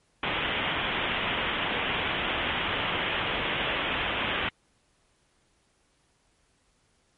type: low-pass noise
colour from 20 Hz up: white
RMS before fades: -29 dBFS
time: 0.23-4.49 s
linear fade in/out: 2 ms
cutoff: 3400 Hz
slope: 96 dB/octave
effects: pink hiss -68 dBFS RMS until 7.17 s + MP3 48 kbps